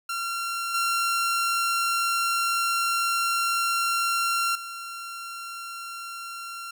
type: tone with level steps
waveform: sawtooth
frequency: 1371 Hz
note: F6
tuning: 32 cents flat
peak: -24 / -19 / -31 dBFS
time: 0.09-6.71 s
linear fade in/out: 5 ms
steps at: 0.74 / 4.55 s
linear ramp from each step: 5 ms
effects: none